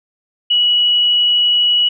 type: tone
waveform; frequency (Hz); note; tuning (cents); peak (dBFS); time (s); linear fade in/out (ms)
sine; 2928; F#7; -19; -10; 0.5-1.89; 10
effects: none